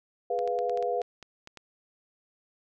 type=chord; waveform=sine; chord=F diminished; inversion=first; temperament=equal; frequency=415.3 / 493.9 / 698.5 Hz; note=Ab4 / Cb5 / F5; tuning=0 / 0 / 0 cents; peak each=-33 / -29 / -30 dBFS; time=0.3-1.02 s; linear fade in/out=5 ms
type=clicks; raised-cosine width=0.2 ms; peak=-27 dBFS; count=10; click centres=0.39 / 0.476 / 0.589 / 0.696 / 0.774 / 0.826 / 1.017 / 1.227 / 1.474 / 1.573 s
effects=none